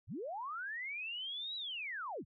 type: linear two-way sweep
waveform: sine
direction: up then down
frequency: 60.9 to 3946 to 60.9 Hz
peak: -39 dBFS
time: 0.07-2.25 s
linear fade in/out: 50 ms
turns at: 1.56 s
effects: none